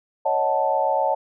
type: chord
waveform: sine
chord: D# half-diminished seventh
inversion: third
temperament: equal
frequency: 554.4 / 622.3 / 740 / 880 Hz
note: C#5 / D#5 / F#5 / A5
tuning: 0 / 0 / 0 / 0 cents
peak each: -24 / -25 / -25 / -22 dBFS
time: 0.25-1.15 s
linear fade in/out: 10 ms
effects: none